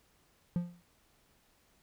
triangle tone with exponential decay, 174.61 Hz, F3, in tune, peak -24 dBFS, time 0.56-0.82 s, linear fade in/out 0 ms, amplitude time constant 56 ms, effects pink hiss -69 dBFS RMS until 1.82 s

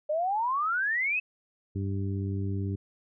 sine exponential sweep, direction up, 588 to 2631 Hz, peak -25 dBFS, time 0.09-1.2 s, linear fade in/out 10 ms
harmonic tone, 98 Hz, G2, in tune, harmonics 1 / 2 / 3 / 4, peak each -29 / -36 / -38 / -41 dBFS, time 1.75-2.76 s, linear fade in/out 10 ms
effects none

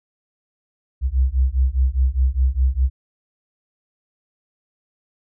sine beating tone pair, 62.6 / 67.5 Hz, B1 / C#2, +24 / -45 cents, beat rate 4.9 Hz, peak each -18 dBFS, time 1.01-2.9 s, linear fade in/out 50 ms, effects none

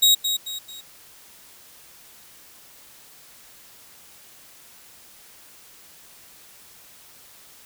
sawtooth tone with echo, 3800 Hz, A#7, 33 cents sharp, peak -10 dBFS, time 0.02-0.15 s, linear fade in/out 10 ms, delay 220 ms, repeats 3, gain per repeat -8 dB, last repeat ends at 0.81 s, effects white hiss -49 dBFS RMS until 7.65 s

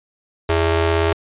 sawtooth ring-modulated tone, 248.4 Hz, B3, 10 cents sharp, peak -8 dBFS, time 0.49-1.13 s, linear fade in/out 5 ms, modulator 163 Hz, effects resampled to 8000 Hz

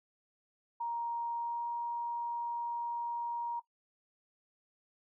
sine tone with pitch glide, 938 to 944 Hz, A#5 to A#5, +11 to +22 cents, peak -33 dBFS, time 0.8-3.6 s, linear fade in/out 10 ms, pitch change +11 cents, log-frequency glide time 1.35-1.68 s, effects noise-tail reverb RT60 0.1 s tail -18 dB re dry

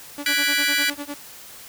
sawtooth tone with tremolo, 288.4 Hz, D4, 31 cents flat, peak -24 dBFS, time 0.18-1.14 s, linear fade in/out 0 ms, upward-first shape sine, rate 9.9 Hz, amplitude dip 100%
25% pulse chord, G# half-diminished seventh, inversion third, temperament equal, 1480 / 1661.2 / 1975.5 / 2349 Hz, F#6 / G#6 / B6 / D7, 0 / 0 / 0 / 0 cents, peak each -21 / -23 / -20 / -20 dBFS, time 0.26-0.9 s, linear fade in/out 2 ms
effects white hiss -42 dBFS RMS until 1.68 s

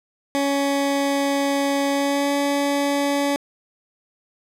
20% pulse tone with pitch glide, 279.7 to 283.4 Hz, C#4 to C#4, +16 to +38 cents, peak -14 dBFS, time 0.35-3.36 s, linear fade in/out 0 ms, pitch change +22 cents, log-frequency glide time 1.91-2.33 s, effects low-pass 12000 Hz 12 dB/octave

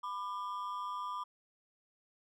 triangle ring-modulated tone, 1096 Hz, C#6, 20 cents flat, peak -32 dBFS, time 0.03-1.24 s, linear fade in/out 10 ms, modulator 99.5 Hz, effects none

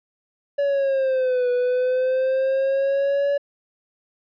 triangle linear two-way sweep, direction down then up, 570 to 490.9 to 570 Hz, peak -16 dBFS, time 0.58-3.38 s, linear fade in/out 10 ms, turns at 1.5 s, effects resampled to 11025 Hz

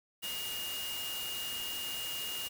sine tone in noise, 2848 Hz, F7, 33 cents sharp, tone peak -38 dBFS, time 0.22-2.49 s, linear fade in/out 20 ms, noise white, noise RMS -41 dBFS, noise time 0.22-2.49 s, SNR 0 dB, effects none

